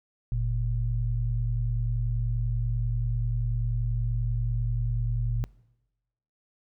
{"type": "tone pair together", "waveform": "sine", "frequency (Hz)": [46.25, 116.54], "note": ["F#1", "A#2"], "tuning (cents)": [0, 0], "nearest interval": "octave + major third", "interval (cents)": 1600, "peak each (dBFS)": -27, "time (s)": [0.32, 5.44], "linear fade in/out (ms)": 0, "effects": ["noise-tail reverb RT60 1.0 s tail -23 dB re dry"]}